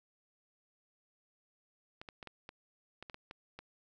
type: clicks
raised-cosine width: 0.3 ms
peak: -30 dBFS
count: 10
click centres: 2.015 / 2.088 / 2.228 / 2.273 / 2.491 / 3.026 / 3.098 / 3.144 / 3.311 / 3.59 s
effects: none